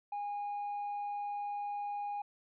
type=tone with tanh clipping; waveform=sine; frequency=819 Hz; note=G#5; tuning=24 cents flat; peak=-36 dBFS; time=0.12-2.22 s; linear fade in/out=5 ms; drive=1 dB; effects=none